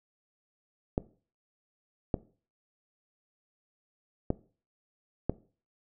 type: clicks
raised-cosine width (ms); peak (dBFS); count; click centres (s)
2; -13; 4; 0.979 / 2.142 / 4.304 / 5.296
effects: noise-tail reverb RT60 0.4 s tail -19 dB re dry